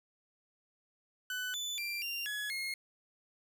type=tone with pitch steps; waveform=30% pulse; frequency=1500 / 3493 / 2366 / 2780 / 1689 / 2150 Hz; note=F#6 / A7 / D7 / F7 / G#6 / C7; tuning=+23 / -13 / +12 / -9 / +29 / +47 cents; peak=-33 dBFS; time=1.3-2.74 s; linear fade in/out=2 ms; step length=240 ms; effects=none